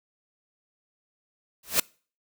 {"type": "noise with exponential growth", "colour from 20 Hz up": "white", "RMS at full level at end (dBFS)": -17, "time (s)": [1.63, 1.8], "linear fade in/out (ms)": 5, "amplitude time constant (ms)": 35, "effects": ["noise-tail reverb RT60 0.4 s tail -25 dB re dry"]}